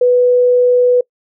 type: tone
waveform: sine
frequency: 493.9 Hz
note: B4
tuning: in tune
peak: -7 dBFS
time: 0.01-1.01 s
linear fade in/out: 5 ms
effects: noise-tail reverb RT60 0.1 s tail -25 dB re dry